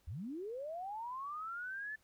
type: linear sweep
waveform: sine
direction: up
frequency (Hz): 63.6 to 1760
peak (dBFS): -40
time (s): 0.07-1.96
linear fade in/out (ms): 10
effects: pink hiss -73 dBFS RMS until 2.03 s